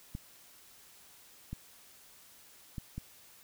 clicks, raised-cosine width 5 ms, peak -26 dBFS, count 4, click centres 0.151 / 1.53 / 2.782 / 2.98 s, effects white hiss -58 dBFS RMS until 3.43 s

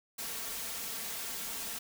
white noise with comb filter, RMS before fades -39 dBFS, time 0.18-1.79 s, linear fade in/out 10 ms, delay 4.4 ms, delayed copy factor +0.55, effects none

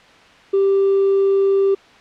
triangle tone with hard clipping, 392 Hz, G4, in tune, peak -12 dBFS, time 0.53-1.75 s, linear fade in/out 10 ms, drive 2 dB, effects white hiss -46 dBFS RMS until 2 s + low-pass 3000 Hz 12 dB/octave

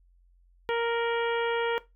harmonic tone with a mistuned harmonic, 466.2 Hz, A#4, in tune, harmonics 1 / 2 / 3 / 4 / 5 / 6 / 7, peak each -26 / -32 / -36 / -38 / -40 / -42 / -43 dBFS, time 0.69-1.78 s, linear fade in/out 0 ms, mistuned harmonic 6, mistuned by +37 cents, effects noise-tail reverb RT60 0.2 s tail -17 dB re dry + added 44 Hz sine -58 dBFS peak until 1.95 s

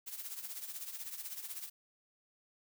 blue noise with tremolo, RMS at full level -41 dBFS, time 0.06-1.7 s, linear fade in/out 20 ms, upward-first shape triangle, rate 16 Hz, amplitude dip 75%, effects none

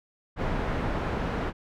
pink low-pass noise, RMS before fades -29 dBFS, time 0.36-1.53 s, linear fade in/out 50 ms, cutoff 1600 Hz, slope 12 dB/octave, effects none

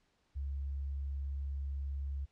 sine tone, 69.3 Hz, C#2, in tune, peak -35 dBFS, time 0.35-2.26 s, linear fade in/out 20 ms, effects pink hiss -75 dBFS RMS until 2.31 s + low-pass 6000 Hz 12 dB/octave

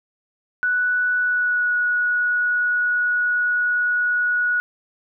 sine tone with pitch glide, 1480 to 1461.3 Hz, F#6 to F#6, 0 to -22 cents, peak -17 dBFS, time 0.63-4.6 s, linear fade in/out 0 ms, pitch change -22 cents, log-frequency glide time 1.19-1.72 s, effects none

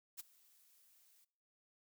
blue noise with ADSR envelope, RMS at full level -45 dBFS, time 0.17-1.25 s, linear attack 27 ms, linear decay 18 ms, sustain -24 dB, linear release 12 ms, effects noise-tail reverb RT60 0.6 s tail -22 dB re dry

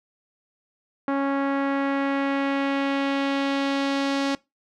sawtooth tone with low-pass filter sweep, 276.4 Hz, C#4, 5 cents flat, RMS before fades -24 dBFS, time 1.08-4.35 s, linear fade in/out 2 ms, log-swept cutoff 1400 to 5000 Hz, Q 1.3, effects noise-tail reverb RT60 0.2 s tail -21 dB re dry

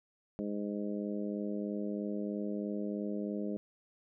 harmonic tone, 103.1 Hz, G#2, 12 cents flat, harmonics 2 / 3 / 4 / 5 / 6, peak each -36 / -40 / -42 / -44 / -46 dBFS, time 0.39-3.57 s, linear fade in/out 0 ms, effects none

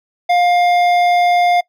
sine tone with hard clipping, 706 Hz, F5, 19 cents sharp, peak -12 dBFS, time 0.29-1.61 s, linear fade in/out 10 ms, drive 11 dB, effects noise-tail reverb RT60 0.1 s tail -22 dB re dry

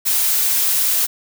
blue noise, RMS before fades -17 dBFS, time 0.05-1.07 s, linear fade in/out 20 ms, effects none

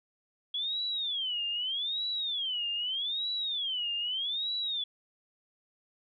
sine tone with vibrato, 3322 Hz, G#7, in tune, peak -30 dBFS, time 0.54-4.84 s, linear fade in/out 5 ms, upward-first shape sine, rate 0.81 Hz, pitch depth 290 cents each way, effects none

